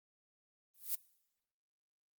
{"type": "noise with exponential growth", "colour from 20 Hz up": "violet", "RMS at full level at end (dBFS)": -31, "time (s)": [0.74, 0.95], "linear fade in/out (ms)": 5, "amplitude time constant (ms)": 44, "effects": ["noise-tail reverb RT60 0.9 s tail -23 dB re dry", "Opus 24 kbps"]}